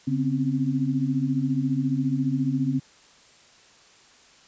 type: tone cluster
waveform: sine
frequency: 141.3 / 254.4 / 268.9 Hz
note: C#3 / C4 / C4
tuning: +34 / -48 / +47 cents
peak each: -26 dBFS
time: 0.07-2.8 s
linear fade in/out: 10 ms
effects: white hiss -54 dBFS RMS until 4.47 s + resampled to 16000 Hz